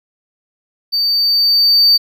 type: tone with level ramp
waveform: triangle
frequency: 4600 Hz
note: D8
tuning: 37 cents flat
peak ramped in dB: -12 to -5 dBFS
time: 0.92-1.98 s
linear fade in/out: 20 ms
effects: none